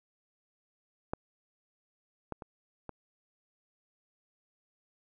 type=clicks; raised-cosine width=1 ms; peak=-18 / -22 / -29 / -26 dBFS; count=4; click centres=1.135 / 2.323 / 2.422 / 2.893 s; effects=none